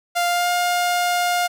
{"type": "tone with pitch glide", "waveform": "sawtooth", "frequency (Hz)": [698.5, 708.3], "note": ["F5", "F5"], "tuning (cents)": [0, 24], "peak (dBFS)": -14, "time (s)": [0.15, 1.48], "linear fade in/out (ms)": 20, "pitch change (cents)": 24, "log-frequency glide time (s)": [0.27, 0.5], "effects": []}